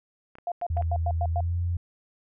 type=clicks; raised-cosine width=0.5 ms; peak=-31 dBFS; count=5; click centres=0.354 / 0.385 / 0.614 / 0.772 / 0.823 s
type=tone bursts; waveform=sine; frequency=698.5 Hz; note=F5; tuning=in tune; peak=-26 dBFS; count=7; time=0.47-1.406 s; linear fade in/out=2 ms; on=48 ms; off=100 ms
type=tone with pitch glide; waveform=sine; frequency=82.3 to 86.84 Hz; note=E2 to F2; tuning=-2 to -9 cents; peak=-24 dBFS; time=0.7-1.77 s; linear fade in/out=5 ms; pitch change=+93 cents; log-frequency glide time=1.29-1.57 s
effects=none